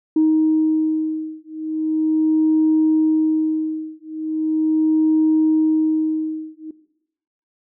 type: beating tone pair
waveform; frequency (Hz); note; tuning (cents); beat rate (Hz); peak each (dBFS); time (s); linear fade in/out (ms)
sine; 313.6 / 313.99; D#4 / D#4; +14 / +16; 0.39; -17; 0.16-6.71; 5
effects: noise-tail reverb RT60 0.8 s tail -17 dB re dry + tanh soft clip ceiling -8 dBFS